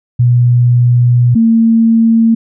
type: tone pair in turn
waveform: sine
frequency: 121.8 / 227 Hz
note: B2 / A#3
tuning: -24 / -46 cents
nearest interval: major seventh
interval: 1078 cents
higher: second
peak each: -5 dBFS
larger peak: neither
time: 0.19-1.35 / 1.35-2.35 s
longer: first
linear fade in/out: 10 ms
effects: none